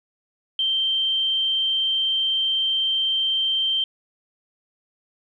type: tone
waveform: sine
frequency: 3136 Hz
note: G7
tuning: in tune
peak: -19 dBFS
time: 0.59-3.84 s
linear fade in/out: 2 ms
effects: 10-bit